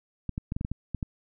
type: clicks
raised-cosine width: 5 ms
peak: -18 dBFS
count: 9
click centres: 0.293 / 0.379 / 0.521 / 0.565 / 0.611 / 0.649 / 0.716 / 0.947 / 1.028 s
effects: none